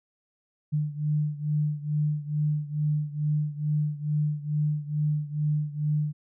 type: beating tone pair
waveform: sine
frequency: 149.3 / 151.6 Hz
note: D3 / D#3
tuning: +29 / -45 cents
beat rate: 2.3 Hz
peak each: -26 / -29 dBFS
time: 0.72-6.13 s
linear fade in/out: 20 ms
effects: none